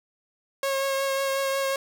sawtooth tone with vibrato, 544 Hz, C#5, 33 cents flat, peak -20 dBFS, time 0.63-1.76 s, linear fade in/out 2 ms, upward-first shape triangle, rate 5.5 Hz, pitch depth 19 cents each way, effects none

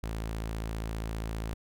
sawtooth tone, 55 Hz, A1, in tune, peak -29 dBFS, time 0.03-1.54 s, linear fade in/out 5 ms, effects none

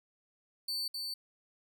40% pulse tone with echo, 4500 Hz, C#8, 25 cents sharp, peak -32 dBFS, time 0.68-0.88 s, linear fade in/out 5 ms, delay 260 ms, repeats 1, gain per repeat -3 dB, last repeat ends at 1.14 s, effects none

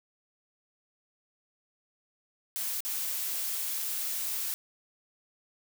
blue noise with dropouts, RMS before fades -33 dBFS, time 2.56-4.54 s, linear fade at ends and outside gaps 0 ms, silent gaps 2.805-2.85 s, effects none

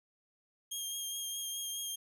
15% pulse tone with vibrato, 3229 Hz, G#7, 49 cents flat, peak -30 dBFS, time 0.71-1.96 s, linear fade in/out 10 ms, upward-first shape triangle, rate 4.8 Hz, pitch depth 23 cents each way, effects none

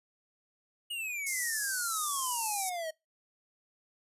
square exponential sweep, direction down, 2905 to 622.3 Hz, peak -35 dBFS, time 0.9-2.91 s, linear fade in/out 10 ms
white band-pass noise, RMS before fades -36 dBFS, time 1.26-2.7 s, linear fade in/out 10 ms, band 5400 to 12000 Hz, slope 48 dB/octave
effects noise-tail reverb RT60 0.2 s tail -22 dB re dry + resampled to 32000 Hz

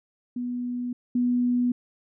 sine tone pair in turn, 245.3 / 245.3 Hz, B3 / B3, -12 / -12 cents, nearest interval unison, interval 0 cents, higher neither, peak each -27 / -20 dBFS, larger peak second, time 0.36-0.93 / 1.15-1.72 s, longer neither, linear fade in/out 5 ms, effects none

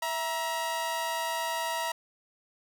sawtooth tone pair together, 659.3 / 948.9 Hz, E5 / A#5, 0 / +31 cents, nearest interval tritone, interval 631 cents, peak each -31 / -27 dBFS, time 0.02-1.92 s, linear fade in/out 5 ms, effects none

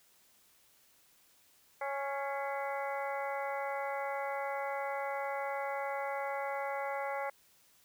harmonic tone with a mistuned harmonic, 277.2 Hz, C#4, in tune, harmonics 2 / 3 / 4 / 5 / 6 / 7 / 8, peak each -38 / -38 / -44 / -45 / -49 / -44 / -51 dBFS, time 1.81-7.3 s, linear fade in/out 5 ms, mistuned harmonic 7, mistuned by +68 cents, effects white hiss -66 dBFS RMS until 7.84 s

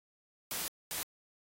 white noise bursts at uneven times, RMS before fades -37 dBFS, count 2, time 0.51-0.68 / 0.91-1.03 s, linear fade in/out 0 ms, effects AAC 48 kbps

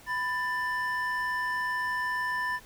triangle tone pair together, 995.1 / 1773 Hz, B5 / A6, +13 / +13 cents, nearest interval minor seventh, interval 1000 cents, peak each -30 / -28 dBFS, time 0.06-2.6 s, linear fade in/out 50 ms, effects pink hiss -53 dBFS RMS until 2.65 s

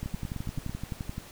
two click trains, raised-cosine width 5 ms, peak -22 / -21 dBFS, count 7 / 14, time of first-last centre 0.03-0.695 / 0.06-1.181 s, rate 9.02 / 11.6 Hz, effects pink hiss -48 dBFS RMS until 1.31 s

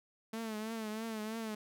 sawtooth tone with vibrato, 220 Hz, A3, in tune, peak -34 dBFS, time 0.33-1.55 s, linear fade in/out 5 ms, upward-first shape triangle, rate 3.1 Hz, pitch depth 73 cents each way, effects none

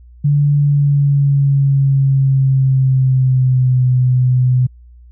sine tone with pitch glide, 144.7 to 126.7 Hz, D3 to B2, -25 to +45 cents, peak -9 dBFS, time 0.24-4.67 s, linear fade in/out 10 ms, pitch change -230 cents, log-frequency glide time 0.56-3.86 s, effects added 60 Hz sine -38 dBFS peak until 5.11 s

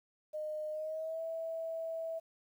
sine tone with pitch glide, 613 to 653.2 Hz, D#5 to E5, -26 to -16 cents, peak -36 dBFS, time 0.33-2.2 s, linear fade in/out 20 ms, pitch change +110 cents, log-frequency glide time 0.71-1.21 s, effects 11-bit

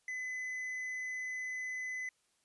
sine tone with tanh clipping, 2016 Hz, B6, 35 cents sharp, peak -38 dBFS, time 0.08-2.09 s, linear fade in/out 2 ms, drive 5 dB, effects white hiss -75 dBFS RMS until 2.44 s + resampled to 24000 Hz

